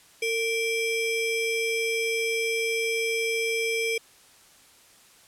square ring-modulated tone, 1396.9 Hz, F6, in tune, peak -22 dBFS, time 0.22-3.98 s, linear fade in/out 5 ms, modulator 943 Hz, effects white hiss -55 dBFS RMS until 5.27 s + low-pass 11000 Hz 12 dB/octave

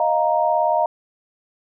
sine chord, Eb suspended second, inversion none, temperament just, 622.3 / 700 / 933.4 Hz, Eb5 / F5 / Bb5, 0 / +4 / +2 cents, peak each -20 dBFS, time 0-0.86 s, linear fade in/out 2 ms, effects none

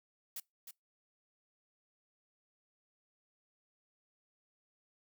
blue noise with echo, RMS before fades -42 dBFS, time 0.36-0.4 s, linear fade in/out 5 ms, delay 310 ms, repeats 1, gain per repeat -7 dB, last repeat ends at 0.71 s, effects noise-tail reverb RT60 0.2 s tail -25 dB re dry

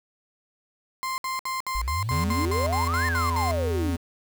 35% pulse tone bursts, 1046.5 Hz, C6, in tune, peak -25 dBFS, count 12, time 1.03-3.512 s, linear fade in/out 0 ms, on 150 ms, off 62 ms
sine exponential two-way sweep, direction up then down, 46.25 to 1851 to 241.3 Hz, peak -26 dBFS, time 1.75-3.96 s, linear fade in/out 0 ms, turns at 3.06 s
square tone, 84.1 Hz, E2, 35 cents sharp, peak -26 dBFS, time 2.1-3.97 s, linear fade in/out 20 ms
effects 8-bit

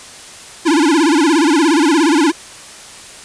square tone with vibrato, 311.1 Hz, D#4, in tune, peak -10 dBFS, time 0.65-2.32 s, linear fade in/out 20 ms, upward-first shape sine, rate 17 Hz, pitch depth 190 cents each way, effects white hiss -35 dBFS RMS until 3.24 s + resampled to 22050 Hz

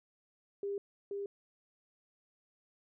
sine tone with echo, 400.9 Hz, G4, 39 cents sharp, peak -34 dBFS, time 0.63-0.78 s, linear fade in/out 2 ms, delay 480 ms, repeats 1, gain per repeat -2 dB, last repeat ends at 1.26 s, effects none

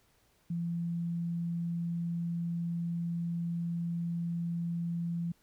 sine tone, 170 Hz, F3, 46 cents flat, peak -31 dBFS, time 0.5-5.32 s, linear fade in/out 5 ms, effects pink hiss -69 dBFS RMS until 5.42 s

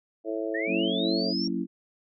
harmonic tone, 109.9 Hz, A2, 2 cents flat, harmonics 3 / 4 / 5 / 6, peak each -32 / -33 / -34 / -35 dBFS, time 0.24-1.34 s, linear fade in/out 50 ms
sine linear sweep, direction up, 1760 to 5600 Hz, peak -30 dBFS, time 0.54-1.48 s, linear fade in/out 10 ms
sine chord, F# dominant seventh, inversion none, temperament just, 185 / 231.2 / 277.5 / 333 Hz, F#3 / A#3 / C#4 / E4, 0 / -14 / +2 / +18 cents, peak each -32 dBFS, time 0.66-1.67 s, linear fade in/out 50 ms
click, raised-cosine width 2 ms, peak -36 dBFS, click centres 1.478 s
effects none

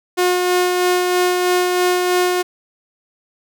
sawtooth tone with tremolo, 360 Hz, F#4, 47 cents flat, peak -9 dBFS, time 0.17-2.43 s, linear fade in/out 20 ms, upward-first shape sine, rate 3.1 Hz, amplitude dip 30%, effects none

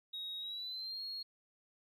sine tone with pitch glide, 3780 to 4292 Hz, A#7 to C8, +23 to +43 cents, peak -39 dBFS, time 0.13-1.23 s, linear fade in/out 10 ms, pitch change +220 cents, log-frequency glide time 0.39-1.04 s, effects tanh soft clip ceiling -36 dBFS + 13-bit

